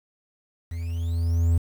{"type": "tone with level ramp", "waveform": "triangle", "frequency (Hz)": 84, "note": "E2", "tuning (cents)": 33, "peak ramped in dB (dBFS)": [-27, -14], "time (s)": [0.71, 1.58], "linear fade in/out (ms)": 5, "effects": ["8-bit"]}